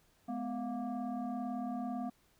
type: tone with frequency modulation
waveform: sine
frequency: 250 Hz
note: B3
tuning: 21 cents sharp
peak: -35 dBFS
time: 0.28-2.1 s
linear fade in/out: 10 ms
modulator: 462 Hz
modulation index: 1.1
effects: pink hiss -70 dBFS RMS until 2.39 s